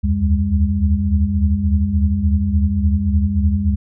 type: tone cluster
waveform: sine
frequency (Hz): 74.2 / 77.7 / 87.6 / 202.5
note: D2 / D#2 / F2 / G#3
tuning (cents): +18 / -2 / +6 / -43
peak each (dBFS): -19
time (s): 0.03-3.76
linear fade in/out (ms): 20
effects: none